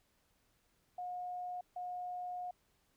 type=tone bursts at uneven times; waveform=sine; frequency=720 Hz; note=F#5; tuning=47 cents flat; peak=-39 dBFS; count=2; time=0.98-1.61 / 1.76-2.51 s; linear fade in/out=5 ms; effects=pink hiss -75 dBFS RMS until 2.96 s